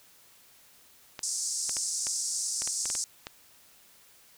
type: clicks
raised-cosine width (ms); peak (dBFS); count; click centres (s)
0.2; -19; 10; 1.192 / 1.694 / 1.768 / 2.069 / 2.62 / 2.675 / 2.856 / 2.901 / 2.952 / 3.269
type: band-pass noise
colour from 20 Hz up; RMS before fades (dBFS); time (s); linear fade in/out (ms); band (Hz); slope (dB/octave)
white; -32; 1.23-3.04; 2; 5100 to 8900; 48
effects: white hiss -58 dBFS RMS until 4.37 s